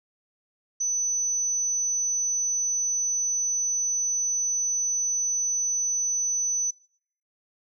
sine tone, 6000 Hz, F#8, 23 cents sharp, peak -23 dBFS, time 0.8-6.71 s, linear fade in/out 10 ms, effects noise-tail reverb RT60 0.6 s tail -23 dB re dry

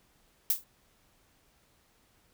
violet noise with exponential decay, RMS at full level -22 dBFS, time 0.5-0.64 s, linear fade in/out 2 ms, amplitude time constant 30 ms, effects pink hiss -67 dBFS RMS until 2.33 s

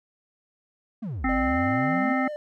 triangle exponential two-way sweep, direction down then up, 246.9 to 46.25 to 246.9 Hz, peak -27 dBFS, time 1.02-2.13 s, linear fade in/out 10 ms, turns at 1.29 s
harmonic tone, 260.9 Hz, C4, 5 cents flat, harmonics 1 / 3 / 5 / 7 / 8, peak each -24 / -29 / -31 / -32 / -33 dBFS, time 1.24-2.28 s, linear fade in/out 5 ms
triangle tone with vibrato, 600 Hz, D5, 37 cents sharp, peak -29 dBFS, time 1.29-2.36 s, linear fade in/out 0 ms, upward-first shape triangle, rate 15 Hz, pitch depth 25 cents each way
effects none

